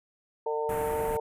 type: harmonic tone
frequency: 150.7 Hz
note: D3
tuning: 45 cents sharp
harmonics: 3 / 4 / 5 / 6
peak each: -29 / -36 / -41 / -33 dBFS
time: 0.46-1.2 s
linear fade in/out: 5 ms
type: band-stop noise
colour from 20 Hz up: pink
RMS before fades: -37 dBFS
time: 0.69-1.17 s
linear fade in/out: 2 ms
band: 2300 to 9200 Hz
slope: 24 dB/octave
effects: resampled to 32000 Hz